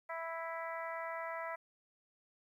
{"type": "harmonic tone", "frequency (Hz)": 329.6, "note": "E4", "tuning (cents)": 0, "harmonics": [2, 3, 4, 5, 6, 7], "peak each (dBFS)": [-43, -44, -46, -51, -46, -56], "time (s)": [0.09, 1.56], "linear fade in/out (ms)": 10, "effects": ["12-bit"]}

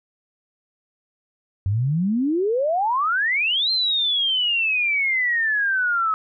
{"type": "exponential two-way sweep", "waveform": "sine", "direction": "up then down", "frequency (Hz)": [92.5, 4186, 1275], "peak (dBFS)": -18, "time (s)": [1.66, 6.14], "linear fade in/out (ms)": 0, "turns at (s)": 3.71, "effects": []}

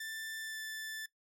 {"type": "tone with pitch glide", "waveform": "sawtooth", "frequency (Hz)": [1772, 1758.7], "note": ["A6", "A6"], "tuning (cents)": [12, -1], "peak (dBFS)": -37, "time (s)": [0, 1.06], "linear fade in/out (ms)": 5, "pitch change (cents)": -13, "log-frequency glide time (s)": [0.4, 0.58], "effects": ["noise-tail reverb RT60 0.1 s tail -17 dB re dry"]}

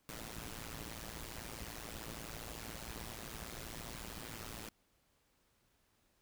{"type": "noise with amplitude modulation", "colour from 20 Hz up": "pink", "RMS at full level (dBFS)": -43, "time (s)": [0.09, 4.69], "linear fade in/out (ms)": 0, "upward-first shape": "sine", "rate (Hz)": 113, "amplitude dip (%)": 90, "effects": ["pink hiss -75 dBFS RMS until 6.21 s"]}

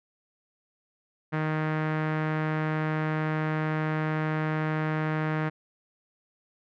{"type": "tone with low-pass filter", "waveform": "sawtooth", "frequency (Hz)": 155.56, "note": "D#3", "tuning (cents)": 0, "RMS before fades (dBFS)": -28, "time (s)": [1.32, 5.5], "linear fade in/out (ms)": 20, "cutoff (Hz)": 1800, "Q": 2, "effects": []}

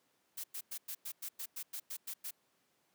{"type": "noise bursts", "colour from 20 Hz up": "blue", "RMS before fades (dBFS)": -42, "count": 12, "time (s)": [0.37, 2.31], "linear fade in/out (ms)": 10, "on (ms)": 70, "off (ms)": 100, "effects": ["pink hiss -75 dBFS RMS until 2.94 s", "high-pass 200 Hz 12 dB/octave"]}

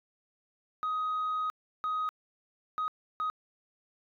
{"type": "tone bursts at uneven times", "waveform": "sine", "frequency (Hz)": 1255, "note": "D#6", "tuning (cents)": 15, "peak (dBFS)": -27, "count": 4, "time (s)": [[0.83, 1.5], [1.84, 2.09], [2.78, 2.88], [3.2, 3.3]], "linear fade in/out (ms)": 0, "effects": ["tanh soft clip ceiling -27 dBFS"]}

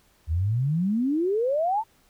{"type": "exponential sweep", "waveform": "sine", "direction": "up", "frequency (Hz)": [74.3, 925], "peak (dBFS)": -21, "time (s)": [0.27, 1.84], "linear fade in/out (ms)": 50, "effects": ["pink hiss -62 dBFS RMS until 2.09 s"]}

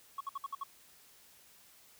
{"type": "tone bursts", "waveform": "sine", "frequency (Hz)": 1108.7, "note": "C#6", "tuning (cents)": 0, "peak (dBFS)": -33, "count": 6, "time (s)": [0.18, 0.636], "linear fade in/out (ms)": 5, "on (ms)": 26, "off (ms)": 60, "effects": ["tanh soft clip ceiling -34 dBFS", "white hiss -61 dBFS RMS until 1.99 s"]}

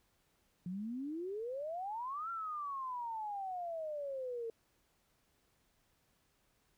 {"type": "exponential two-way sweep", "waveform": "sine", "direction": "up then down", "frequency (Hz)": [172.2, 1378, 449.1], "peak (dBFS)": -38, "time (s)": [0.66, 4.5], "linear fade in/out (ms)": 2, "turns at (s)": 2.3, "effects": ["pink hiss -75 dBFS RMS until 6.77 s"]}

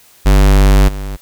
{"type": "tone with level steps", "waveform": "square", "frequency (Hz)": 49, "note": "G1", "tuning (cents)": 0, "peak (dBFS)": [-6, -21], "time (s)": [0.25, 1.17], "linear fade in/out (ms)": 20, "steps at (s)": 0.88, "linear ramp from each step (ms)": 5, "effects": ["white hiss -46 dBFS RMS until 1.21 s"]}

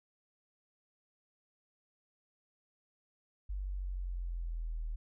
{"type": "exponential sweep", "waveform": "sine", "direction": "down", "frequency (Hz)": [49, 39], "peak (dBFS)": -35, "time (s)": [3.49, 4.96], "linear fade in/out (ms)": 10, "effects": []}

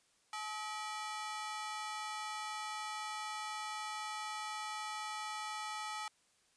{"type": "ring-modulated tone", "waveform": "sawtooth", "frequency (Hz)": 1067, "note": "C6", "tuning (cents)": 34, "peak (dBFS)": -33, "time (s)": [0.33, 6.08], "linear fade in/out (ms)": 2, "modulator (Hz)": 212, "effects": ["white hiss -72 dBFS RMS until 6.56 s", "resampled to 22050 Hz"]}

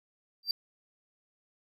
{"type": "tone with exponential growth", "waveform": "triangle", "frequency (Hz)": 4699, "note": "D8", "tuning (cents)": 0, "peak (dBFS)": -21, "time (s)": [0.43, 0.51], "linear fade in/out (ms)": 2, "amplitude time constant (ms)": 16, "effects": []}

